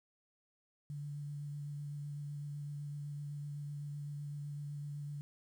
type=tone with vibrato; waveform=sine; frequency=145.4 Hz; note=D3; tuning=17 cents flat; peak=-40 dBFS; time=0.9-5.21 s; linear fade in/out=0 ms; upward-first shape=sine; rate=7.9 Hz; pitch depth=15 cents each way; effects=11-bit